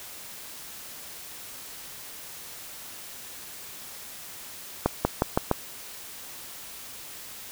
accelerating click train, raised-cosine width 1 ms, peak -6 dBFS, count 5, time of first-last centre 4.86-5.513 s, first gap 190 ms, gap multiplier 0.9, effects white hiss -42 dBFS RMS until 7.51 s

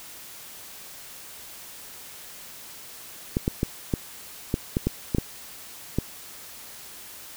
clicks, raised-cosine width 3 ms, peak -9 dBFS, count 10, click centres 3.369 / 3.479 / 3.631 / 3.938 / 4.541 / 4.769 / 4.87 / 5.148 / 5.184 / 5.986 s, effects white hiss -43 dBFS RMS until 7.36 s

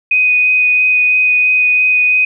sine tone with vibrato, 2495 Hz, D#7, 4 cents sharp, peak -8 dBFS, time 0.11-2.25 s, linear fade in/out 5 ms, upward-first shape sine, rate 3 Hz, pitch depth 8 cents each way, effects none

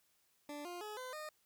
20% pulse tone with pitch steps, 292.6 / 352 / 423.5 / 509.4 / 612.9 Hz, D4 / F4 / G#4 / C5 / D#5, -6 / +14 / +34 / -46 / -26 cents, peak -39 dBFS, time 0.49-1.29 s, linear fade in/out 2 ms, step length 160 ms, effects white hiss -75 dBFS RMS until 1.45 s

